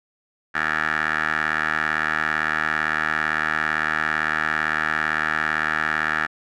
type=tone with band-pass filter; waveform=15% pulse; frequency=77.78 Hz; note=D#2; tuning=in tune; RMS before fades=-23 dBFS; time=0.54-6.27 s; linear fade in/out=20 ms; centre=1600 Hz; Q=7.8; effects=none